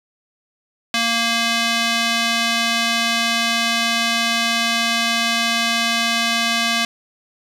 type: tone with band-pass filter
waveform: square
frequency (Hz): 231.6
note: A#3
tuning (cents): -11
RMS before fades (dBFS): -19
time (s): 0.94-6.85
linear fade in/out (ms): 2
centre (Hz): 3400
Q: 0.97
effects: 7-bit